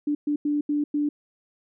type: tone bursts at uneven times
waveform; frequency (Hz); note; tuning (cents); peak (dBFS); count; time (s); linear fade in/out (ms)
sine; 293.7; D4; 0; -21; 5; 0.07-0.15 / 0.27-0.36 / 0.45-0.61 / 0.69-0.84 / 0.94-1.09; 5
effects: none